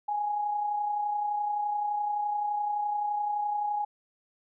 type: tone with amplitude modulation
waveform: sine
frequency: 830.6 Hz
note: G#5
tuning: in tune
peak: -25 dBFS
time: 0.08-3.85 s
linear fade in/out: 10 ms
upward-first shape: sine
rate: 31.7 Hz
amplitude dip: 40%
effects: none